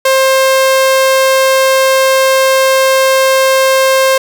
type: tone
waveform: sawtooth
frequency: 530 Hz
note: C5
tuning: 22 cents sharp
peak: -3 dBFS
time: 0.05-4.18 s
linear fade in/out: 5 ms
effects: 7-bit